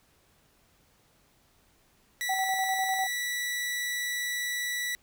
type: tone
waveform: sawtooth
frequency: 1955 Hz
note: B6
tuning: 18 cents flat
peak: -26 dBFS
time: 2.21-4.95 s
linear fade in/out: 0 ms
type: tone with tremolo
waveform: sine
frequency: 762 Hz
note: G5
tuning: 49 cents flat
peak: -26 dBFS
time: 2.29-3.07 s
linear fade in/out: 5 ms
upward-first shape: square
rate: 10 Hz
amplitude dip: 45%
effects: pink hiss -65 dBFS RMS until 5.02 s